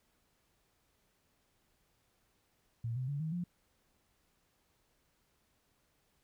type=tone with pitch steps; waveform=sine; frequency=115.9 / 128.6 / 142.69 / 158.32 / 175.67 Hz; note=A#2 / C3 / D3 / D#3 / F3; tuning=-10 / -30 / -50 / +30 / +10 cents; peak=-34 dBFS; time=2.84-3.44 s; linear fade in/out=5 ms; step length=120 ms; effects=pink hiss -75 dBFS RMS until 6.23 s